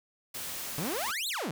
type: noise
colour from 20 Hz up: white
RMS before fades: -38 dBFS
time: 0.34-1.12 s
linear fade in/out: 10 ms
type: exponential two-way sweep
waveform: sawtooth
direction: up then down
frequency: 134.3 to 4331 to 134.3 Hz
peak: -28 dBFS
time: 0.78-1.51 s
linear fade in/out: 0 ms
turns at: 1.28 s
effects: none